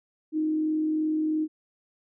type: tone with frequency modulation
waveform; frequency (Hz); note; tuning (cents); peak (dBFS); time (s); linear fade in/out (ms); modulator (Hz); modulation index
sine; 311.1; D#4; 0; -23; 0.32-1.48; 50; 43; 0.21
effects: none